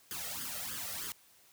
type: noise with flanger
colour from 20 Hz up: white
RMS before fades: -40 dBFS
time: 0.11-1.12 s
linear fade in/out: 0 ms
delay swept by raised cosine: 0.61 to 1.59 ms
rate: 3.2 Hz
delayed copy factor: +0.8
effects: white hiss -63 dBFS RMS until 1.52 s + high-pass 60 Hz 12 dB/octave